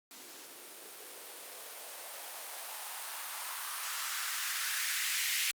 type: noise with band-pass filter sweep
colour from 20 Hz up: violet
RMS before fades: -39 dBFS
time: 0.11-5.51 s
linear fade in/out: 0 ms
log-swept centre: 280 to 2200 Hz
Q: 2.2
effects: Opus 48 kbps